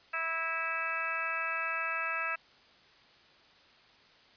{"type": "harmonic tone", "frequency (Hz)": 327.3, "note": "E4", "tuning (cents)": -12, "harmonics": [2, 3, 4, 5, 6, 7, 8], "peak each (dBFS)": [-44, -45, -36, -37, -42, -42, -36], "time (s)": [0.13, 2.36], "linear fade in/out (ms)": 10, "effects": ["white hiss -60 dBFS RMS until 4.36 s", "resampled to 11025 Hz"]}